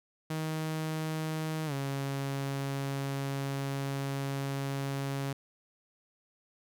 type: tone with pitch glide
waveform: sawtooth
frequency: 157.5 to 137.91 Hz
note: D#3 to C#3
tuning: +21 to -9 cents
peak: -28 dBFS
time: 0.3-5.33 s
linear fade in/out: 5 ms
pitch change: -230 cents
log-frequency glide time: 1.66-1.73 s
effects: none